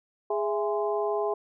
harmonic tone with a mistuned harmonic, 207.2 Hz, G#3, 4 cents flat, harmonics 2 / 3 / 4 / 5, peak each -27 / -31 / -33 / -35 dBFS, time 0.3-1.34 s, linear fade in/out 5 ms, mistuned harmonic 3, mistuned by +110 cents, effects none

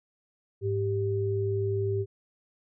sine tone pair together, 104.06 / 392 Hz, G#2 / G4, +4 / 0 cents, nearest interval octave + major seventh, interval 2296 cents, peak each -28 dBFS, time 0.61-2.06 s, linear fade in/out 50 ms, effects none

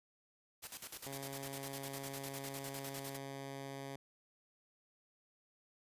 white noise with tremolo, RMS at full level -46 dBFS, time 0.62-3.18 s, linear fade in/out 20 ms, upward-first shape square, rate 9.9 Hz, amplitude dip 75%
10% pulse tone, 137.2 Hz, C#3, 17 cents flat, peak -36 dBFS, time 1.06-3.96 s, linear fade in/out 2 ms
effects resampled to 32000 Hz

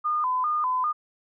sine tone with vibrato, 1111 Hz, C#6, 4 cents sharp, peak -22 dBFS, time 0.04-0.93 s, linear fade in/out 20 ms, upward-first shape square, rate 2.5 Hz, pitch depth 160 cents each way, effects none

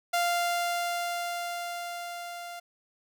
sawtooth tone with level ramp, 696 Hz, F5, 6 cents flat, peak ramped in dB -20 to -35 dBFS, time 0.13-2.6 s, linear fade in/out 10 ms, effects none

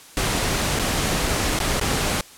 pink noise with dropouts, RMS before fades -22 dBFS, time 0.17-2.21 s, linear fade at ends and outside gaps 1 ms, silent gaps 0.79-0.795 / 1.59-1.601 / 1.798-1.812 s, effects white hiss -45 dBFS RMS until 2.37 s + low-pass 11000 Hz 12 dB/octave

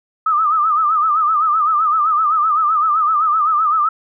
sine tone with vibrato, 1244.5 Hz, D#6, in tune, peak -12 dBFS, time 0.26-3.89 s, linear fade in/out 5 ms, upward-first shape sine, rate 7.8 Hz, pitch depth 100 cents each way, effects none

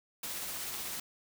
white noise with tremolo, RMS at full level -38 dBFS, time 0.23-1 s, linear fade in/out 5 ms, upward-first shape triangle, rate 16 Hz, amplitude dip 25%, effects none

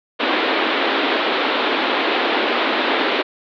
pink band-pass noise, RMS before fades -19 dBFS, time 0.19-3.23 s, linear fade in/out 20 ms, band 260 to 3900 Hz, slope 48 dB/octave, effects none

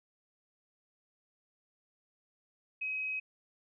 sine tone, 2538 Hz, D#7, 34 cents sharp, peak -33 dBFS, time 2.81-3.2 s, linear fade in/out 10 ms, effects none

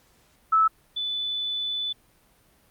sine tone pair in turn, 1307 / 3489 Hz, E6 / A7, -15 / -15 cents, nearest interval octave + perfect fourth, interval 1700 cents, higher second, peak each -16 / -26 dBFS, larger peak first, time 0.52-0.68 / 0.96-1.93 s, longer second, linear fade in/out 10 ms, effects pink hiss -61 dBFS RMS until 2.7 s + Opus 48 kbps

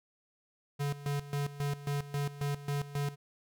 square tone with tremolo, 143.1 Hz, D3, 45 cents flat, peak -31 dBFS, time 0.79-3.16 s, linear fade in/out 20 ms, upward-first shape square, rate 3.7 Hz, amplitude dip 80%, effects none

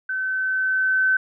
sine tone with level ramp, 1528 Hz, G6, 45 cents flat, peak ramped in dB -23 to -15 dBFS, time 0.09-1.17 s, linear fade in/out 5 ms, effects none

